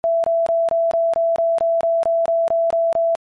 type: tone bursts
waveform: sine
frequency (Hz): 666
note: E5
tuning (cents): +18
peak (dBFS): -14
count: 14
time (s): 0.04-3.152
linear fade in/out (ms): 0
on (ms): 200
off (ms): 24
effects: MP3 48 kbps